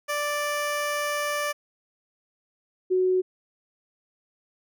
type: tone pair in turn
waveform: 15% pulse / sine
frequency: 587.3 / 370 Hz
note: D5 / F#4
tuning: 0 / 0 cents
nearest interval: minor sixth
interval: 800 cents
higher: first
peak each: -19 dBFS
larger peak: neither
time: 0.08-1.53 / 2.9-3.22 s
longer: first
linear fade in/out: 20 ms
effects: none